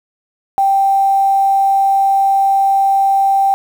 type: tone with quantisation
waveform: sine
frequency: 784 Hz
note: G5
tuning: in tune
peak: -9 dBFS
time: 0.58-3.54 s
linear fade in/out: 0 ms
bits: 6
effects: none